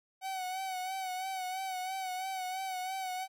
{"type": "tone with vibrato", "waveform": "45% pulse", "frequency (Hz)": 751, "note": "F#5", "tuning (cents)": 26, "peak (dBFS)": -35, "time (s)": [0.21, 3.28], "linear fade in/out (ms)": 50, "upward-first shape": "sine", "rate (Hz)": 3, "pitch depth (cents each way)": 43, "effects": []}